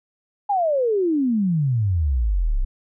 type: exponential sweep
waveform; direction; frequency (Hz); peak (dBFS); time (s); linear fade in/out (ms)
sine; down; 840 to 30; -17; 0.49-2.65; 10
effects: none